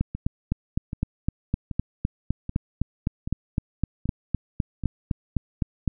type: two click trains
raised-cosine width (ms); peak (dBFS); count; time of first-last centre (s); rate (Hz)
5; -18 / -10; 7 / 24; 0.15-4.838 / 0.01-5.877; 1.28 / 3.92
effects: none